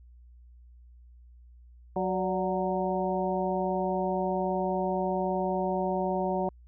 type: harmonic tone with a mistuned harmonic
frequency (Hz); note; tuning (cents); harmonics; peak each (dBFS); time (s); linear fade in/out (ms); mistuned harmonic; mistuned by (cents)
185; F#3; 0; 1 / 2 / 3 / 4 / 5; -32 / -32 / -32 / -32 / -35; 1.96-6.49; 2; 3; +65
effects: added 60 Hz sine -50 dBFS peak until 6.67 s